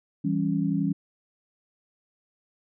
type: chord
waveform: sine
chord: C# diminished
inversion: first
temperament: equal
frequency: 164.81 / 196 / 277.2 Hz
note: E3 / G3 / C#4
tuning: 0 / 0 / 0 cents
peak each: -27 dBFS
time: 0.24-0.93 s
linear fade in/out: 10 ms
effects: none